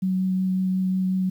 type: tone with vibrato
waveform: sine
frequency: 186.9 Hz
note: F#3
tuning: 18 cents sharp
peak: -20 dBFS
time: 0.02-1.3 s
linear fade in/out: 10 ms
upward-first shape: triangle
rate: 5.5 Hz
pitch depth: 11 cents each way
effects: 9-bit